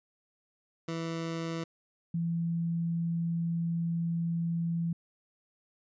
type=tone pair in turn; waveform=20% pulse / sine; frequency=164.81 / 167.98 Hz; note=E3 / E3; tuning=0 / +33 cents; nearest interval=unison; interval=33 cents; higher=second; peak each=-28 dBFS; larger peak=neither; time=0.88-1.64 / 2.14-4.93 s; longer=second; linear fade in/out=5 ms; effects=resampled to 16000 Hz